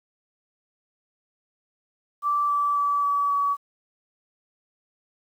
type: tone with pitch steps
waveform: sine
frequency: 1166 / 1158.6 / 1151.3 / 1144 / 1136.7 Hz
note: D6 / D6 / D6 / D6 / C#6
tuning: -13 / -24 / -35 / -46 / +43 cents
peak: -20 dBFS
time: 2.22-3.57 s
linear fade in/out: 50 ms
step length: 270 ms
effects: 9-bit